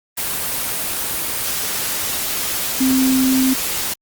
sine tone in noise, 261.6 Hz, C4, in tune, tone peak -13 dBFS, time 2.8-3.54 s, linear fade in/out 10 ms, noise white, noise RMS -22 dBFS, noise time 0.17-3.94 s, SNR +6 dB, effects Opus 24 kbps

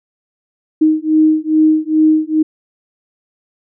sine beating tone pair, 310.8 / 313.2 Hz, D#4 / D#4, -2 / +11 cents, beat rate 2.4 Hz, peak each -12 dBFS, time 0.81-2.43 s, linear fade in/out 10 ms, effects none

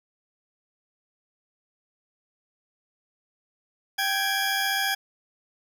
20% pulse tone pair together, 783.3 / 1661.2 Hz, G5 / G#6, -2 / 0 cents, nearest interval octave + minor second, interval 1302 cents, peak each -22 / -21 dBFS, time 3.98-4.95 s, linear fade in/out 10 ms, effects none

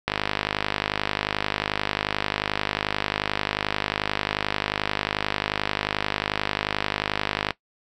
click train, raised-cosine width 0.3 ms, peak -6 dBFS, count 382, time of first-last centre 0.08-7.507 s, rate 51.3 Hz, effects noise-tail reverb RT60 0.1 s tail -18 dB re dry

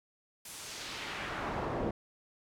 brown noise with band-pass filter sweep, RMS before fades -38 dBFS, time 0.45-1.91 s, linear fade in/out 5 ms, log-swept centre 11000 to 450 Hz, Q 0.98, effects none

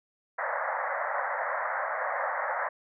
pink band-pass noise, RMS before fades -31 dBFS, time 0.38-2.69 s, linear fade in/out 10 ms, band 530 to 2000 Hz, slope 96 dB/octave, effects none

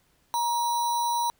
sine tone with sample-and-hold, 945 Hz, A#5, 23 cents sharp, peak -23 dBFS, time 0.34-1.3 s, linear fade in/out 0 ms, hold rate 4900 Hz, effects pink hiss -66 dBFS RMS until 1.39 s

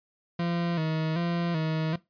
40% pulse tone with vibrato, 164.81 Hz, E3, in tune, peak -25 dBFS, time 0.39-1.96 s, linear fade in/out 5 ms, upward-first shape square, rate 1.3 Hz, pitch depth 69 cents each way, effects noise-tail reverb RT60 0.2 s tail -19 dB re dry + resampled to 11025 Hz

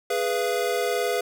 square chord, F diminished, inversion first, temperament equal with one note detuned, 415.3 / 493.9 / 684.5 Hz, Ab4 / Cb5 / F5, 0 / 0 / -35 cents, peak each -28 / -27 / -29 dBFS, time 0.1-1.21 s, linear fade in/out 5 ms, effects none

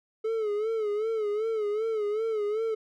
triangle tone with vibrato, 431.4 Hz, A4, 34 cents flat, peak -24 dBFS, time 0.24-2.75 s, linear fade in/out 10 ms, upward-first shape sine, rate 2.6 Hz, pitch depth 85 cents each way, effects none

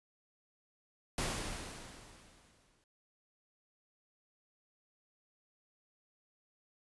pink noise with exponential decay, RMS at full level -34 dBFS, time 1.18-2.84 s, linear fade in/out 2 ms, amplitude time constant 360 ms, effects resampled to 24000 Hz

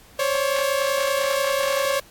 sawtooth tone pair together, 536 / 566.3 Hz, C5 / C#5, +42 / +37 cents, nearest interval minor second, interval 95 cents, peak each -19 dBFS, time 0.19-2 s, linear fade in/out 5 ms, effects pink hiss -50 dBFS RMS until 2.1 s + AAC 64 kbps

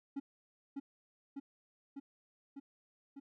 triangle tone with echo, 278.1 Hz, C#4, 6 cents sharp, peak -34 dBFS, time 0.16-0.2 s, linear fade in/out 10 ms, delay 600 ms, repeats 5, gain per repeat -2 dB, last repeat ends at 3.2 s, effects none

